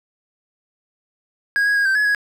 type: tone with pitch steps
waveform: triangle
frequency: 1641 / 1657 / 1637 / 1559 / 1694 / 1663 Hz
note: G#6 / G#6 / G#6 / G6 / G#6 / G#6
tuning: -21 / -4 / -25 / -10 / +34 / +2 cents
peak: -13 dBFS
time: 1.56-2.148 s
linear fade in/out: 0 ms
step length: 98 ms
effects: none